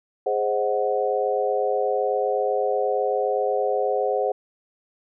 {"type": "chord", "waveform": "sine", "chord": "Ab dominant seventh", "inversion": "none", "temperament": "equal", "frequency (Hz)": [415.3, 523.3, 622.3, 740], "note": ["Ab4", "C5", "Eb5", "Gb5"], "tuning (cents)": [0, 0, 0, 0], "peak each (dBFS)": [-25, -24, -29, -26], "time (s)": [0.26, 4.32], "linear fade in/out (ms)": 5, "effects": []}